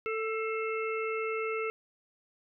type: harmonic tone with a mistuned harmonic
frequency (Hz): 442.8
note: A4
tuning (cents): +11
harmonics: 1 / 3 / 5 / 6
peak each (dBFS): -32 / -37 / -39 / -40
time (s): 0.06-1.7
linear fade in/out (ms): 0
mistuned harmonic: 5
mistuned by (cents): -50
effects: none